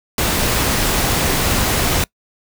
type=noise; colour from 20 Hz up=pink; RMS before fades=-17 dBFS; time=0.18-2.04 s; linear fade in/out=2 ms; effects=noise-tail reverb RT60 0.1 s tail -24 dB re dry